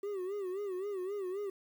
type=tone with vibrato; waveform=triangle; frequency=387.1 Hz; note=G4; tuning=22 cents flat; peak=-33 dBFS; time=0.03-1.5 s; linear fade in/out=5 ms; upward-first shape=sine; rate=3.8 Hz; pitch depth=120 cents each way; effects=10-bit